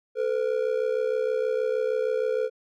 triangle ring-modulated tone, 473.9 Hz, A#4, 28 cents sharp, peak -18 dBFS, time 0.15-2.5 s, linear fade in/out 50 ms, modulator 33.2 Hz, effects none

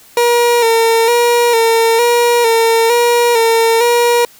30% pulse tone with vibrato, 466.2 Hz, A#4, in tune, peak -6 dBFS, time 0.17-4.25 s, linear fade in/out 2 ms, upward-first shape square, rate 1.1 Hz, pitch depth 40 cents each way, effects white hiss -43 dBFS RMS until 4.39 s

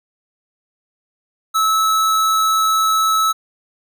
square tone, 1302 Hz, E6, 22 cents flat, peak -14 dBFS, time 1.54-3.33 s, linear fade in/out 20 ms, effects none

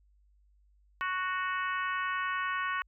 harmonic tone, 370 Hz, F#4, in tune, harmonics 3 / 4 / 5 / 6 / 7 / 8, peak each -33 / -35 / -37 / -44 / -43 / -47 dBFS, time 1.01-2.82 s, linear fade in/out 0 ms, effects added 50 Hz sine -62 dBFS peak until 2.87 s

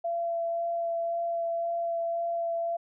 sine tone with vibrato, 677 Hz, E5, 46 cents sharp, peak -27 dBFS, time 0.04-2.77 s, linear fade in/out 10 ms, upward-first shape sine, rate 1.9 Hz, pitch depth 11 cents each way, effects none

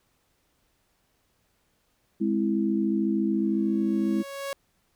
sine chord, Ab augmented, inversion none, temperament equal, 207.7 / 261.6 / 329.6 Hz, Ab3 / C4 / E4, 0 / 0 / 0 cents, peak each -25 / -30 / -26 dBFS, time 2.2-4.23 s, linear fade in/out 20 ms
sawtooth tone with exponential growth, 554.4 Hz, C#5, in tune, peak -25 dBFS, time 3.33-4.53 s, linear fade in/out 1 ms, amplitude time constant 260 ms
effects pink hiss -70 dBFS RMS until 4.95 s

